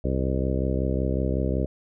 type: harmonic tone with a mistuned harmonic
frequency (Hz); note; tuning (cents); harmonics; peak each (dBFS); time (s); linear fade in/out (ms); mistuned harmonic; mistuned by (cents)
65.41; C2; 0; 1 / 2 / 3 / 4 / 5 / 6 / 7 / 8 / 9; -26 / -29 / -31 / -32 / -33 / -34 / -34 / -35 / -36; 0.04-1.66; 5; 9; +42
effects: none